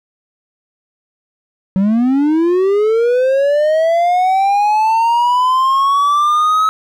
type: linear sweep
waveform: triangle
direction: up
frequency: 185 to 1288 Hz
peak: -8 dBFS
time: 1.76-6.69 s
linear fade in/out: 0 ms
effects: none